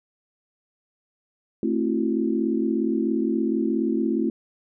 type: chord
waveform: sine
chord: F# half-diminished seventh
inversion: first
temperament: just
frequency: 222 / 266.4 / 333 / 370 Hz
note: A3 / C4 / E4 / F#4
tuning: +16 / +31 / +18 / 0 cents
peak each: -25 / -26 / -25 / -30 dBFS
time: 1.63-4.3 s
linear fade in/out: 2 ms
effects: none